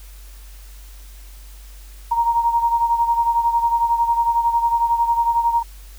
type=beating tone pair; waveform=sine; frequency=932.3 / 943.3 Hz; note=A#5 / A#5; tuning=0 / +20 cents; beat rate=11 Hz; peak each=-16 / -22 dBFS; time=2.11-5.63 s; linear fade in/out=10 ms; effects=added 48 Hz sine -37 dBFS peak until 5.98 s + white hiss -48 dBFS RMS until 5.98 s